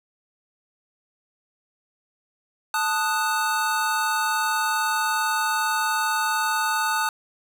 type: chord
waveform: square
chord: D# diminished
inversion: second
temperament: equal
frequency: 880 / 1244.5 / 1480 Hz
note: A5 / D#6 / F#6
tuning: 0 / 0 / 0 cents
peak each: -26 / -27 / -27 dBFS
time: 2.74-7.09 s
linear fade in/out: 2 ms
effects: none